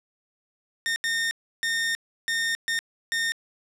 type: tone bursts at uneven times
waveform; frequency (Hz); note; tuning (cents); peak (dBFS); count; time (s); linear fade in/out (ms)
sawtooth; 1829; A#6; -33; -20; 6; 0.86-0.96 / 1.04-1.31 / 1.63-1.95 / 2.28-2.55 / 2.68-2.79 / 3.12-3.32; 0
effects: low-pass 10000 Hz 12 dB/octave + 8-bit